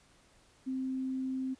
sine tone, 261.6 Hz, C4, in tune, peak -32 dBFS, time 0.66-1.55 s, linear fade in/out 20 ms, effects pink hiss -64 dBFS RMS until 1.59 s + resampled to 22050 Hz

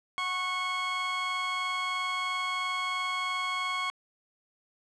20% pulse tone pair together, 740 / 1098.5 Hz, F#5 / C#6, 0 / -16 cents, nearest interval perfect fifth, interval 684 cents, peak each -36 / -24 dBFS, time 0.18-3.9 s, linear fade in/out 0 ms, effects low-pass 5000 Hz 12 dB/octave

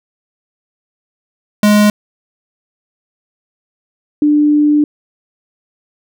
square / sine tone pair in turn, 208.7 / 296.8 Hz, G#3 / D4, +9 / +18 cents, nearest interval tritone, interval 609 cents, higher second, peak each -7 dBFS, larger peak neither, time 1.63-1.9 / 4.22-4.84 s, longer second, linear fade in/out 2 ms, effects none

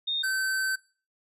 sine / square tone pair in turn, 3675 / 1540.7 Hz, A#7 / G6, -25 / -30 cents, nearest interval octave + minor third, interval 1505 cents, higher first, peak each -26 dBFS, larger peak neither, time 0.07-0.23 / 0.23-0.76 s, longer second, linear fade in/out 10 ms, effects noise-tail reverb RT60 0.4 s tail -23 dB re dry + resampled to 32000 Hz

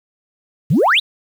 sine exponential sweep, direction up, 120.5 to 4093 Hz, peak -9 dBFS, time 0.7-1 s, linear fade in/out 10 ms, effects tanh soft clip ceiling -6 dBFS + 7-bit

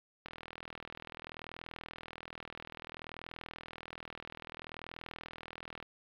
click train, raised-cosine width 0.3 ms, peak -27 dBFS, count 227, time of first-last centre 0.26-5.827 s, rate 40.6 Hz, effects low-pass 4000 Hz 12 dB/octave + 10-bit

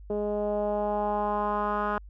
10% pulse tone with low-pass filter sweep, 207.7 Hz, G#3, in tune, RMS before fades -28 dBFS, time 0.1-1.98 s, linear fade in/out 2 ms, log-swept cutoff 480 to 1400 Hz, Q 2.8, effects added 50 Hz sine -43 dBFS peak until 2.09 s

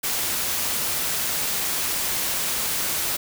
white noise, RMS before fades -25 dBFS, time 0.03-3.17 s, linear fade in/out 10 ms, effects none

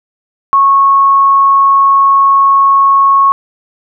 sine tone, 1100 Hz, C#6, 14 cents flat, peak -4 dBFS, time 0.53-3.32 s, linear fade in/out 0 ms, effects none

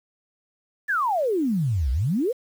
sine exponential two-way sweep, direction down then up, 1800 to 59.1 to 544 Hz, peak -20 dBFS, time 0.88-2.33 s, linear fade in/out 20 ms, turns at 1.91 s, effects 8-bit

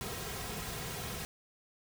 pink noise with comb filter, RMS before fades -40 dBFS, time 0.01-1.25 s, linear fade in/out 0 ms, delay 3.4 ms, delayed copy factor -0.6, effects none

